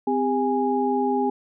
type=tone cluster; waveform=sine; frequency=257.4 / 402.1 / 827 Hz; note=C4 / G4 / G#5; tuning=-28 / +44 / -8 cents; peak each=-24 dBFS; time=0.07-1.3 s; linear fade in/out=5 ms; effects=none